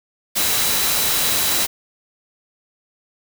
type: tone in noise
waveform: sine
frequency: 3940 Hz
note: B7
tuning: 5 cents flat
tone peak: -27 dBFS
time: 0.37-1.65 s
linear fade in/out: 20 ms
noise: white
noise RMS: -19 dBFS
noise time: 0.35-1.67 s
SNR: -11 dB
effects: none